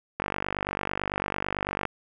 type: click train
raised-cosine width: 0.5 ms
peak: -12 dBFS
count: 82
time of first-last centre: 0.2-1.853 s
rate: 49 Hz
effects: none